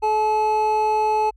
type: tone pair together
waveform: triangle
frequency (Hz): 430 / 860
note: A4 / A5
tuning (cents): -40 / -40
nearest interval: octave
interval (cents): 1200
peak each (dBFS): -21 / -16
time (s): 0.02-1.31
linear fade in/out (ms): 20
effects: added 50 Hz sine -49 dBFS peak until 1.36 s